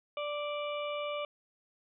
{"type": "harmonic tone", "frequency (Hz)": 587.3, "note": "D5", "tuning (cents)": 0, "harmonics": [1, 2, 4, 5, 6], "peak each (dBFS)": [-35, -40, -43, -45, -50], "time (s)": [0.17, 1.25], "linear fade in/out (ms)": 2, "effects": []}